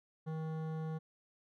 sine tone with hard clipping, 158.6 Hz, D#3, 33 cents sharp, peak -39 dBFS, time 0.26-0.99 s, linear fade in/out 20 ms, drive 14 dB, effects none

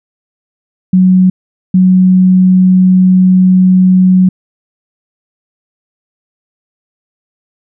sine tone bursts at uneven times, 185 Hz, F#3, in tune, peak -3 dBFS, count 2, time 0.93-1.3 / 1.74-4.29 s, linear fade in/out 5 ms, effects none

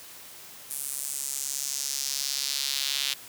sawtooth tone with high-pass filter sweep, 138.59 Hz, C#3, in tune, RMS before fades -31 dBFS, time 0.7-3.14 s, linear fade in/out 10 ms, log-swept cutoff 9900 to 3400 Hz, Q 2, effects white hiss -46 dBFS RMS until 3.28 s + high-pass 80 Hz 12 dB/octave

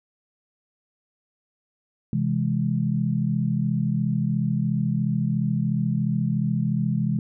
sine chord, C augmented, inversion none, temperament equal, 130.81 / 164.81 / 207.7 Hz, C3 / E3 / G#3, 0 / 0 / 0 cents, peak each -25 dBFS, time 2.13-7.19 s, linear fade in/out 2 ms, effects none

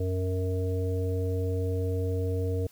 harmonic tone, 92.5 Hz, F#2, in tune, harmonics 1 / 3 / 5 / 7, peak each -27 / -37 / -32 / -43 dBFS, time 0-2.67 s, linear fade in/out 5 ms, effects white hiss -58 dBFS RMS until 2.71 s

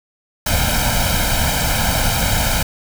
pink noise with comb filter, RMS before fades -17 dBFS, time 0.46-2.63 s, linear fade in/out 5 ms, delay 1.3 ms, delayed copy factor +0.9, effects none

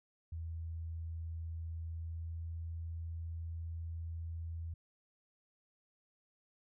sine tone with pitch glide, 82.1 to 82.72 Hz, E2 to E2, -6 to +7 cents, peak -39 dBFS, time 0.32-4.74 s, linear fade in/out 5 ms, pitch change +13 cents, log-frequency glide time 1.91-2.43 s, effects none

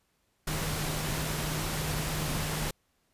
sine tone in noise, 153.7 Hz, D#3, 21 cents flat, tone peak -35 dBFS, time 0.47-2.71 s, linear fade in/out 5 ms, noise pink, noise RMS -33 dBFS, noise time 0.47-2.71 s, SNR -5 dB, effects pink hiss -73 dBFS RMS until 3.13 s + resampled to 32000 Hz

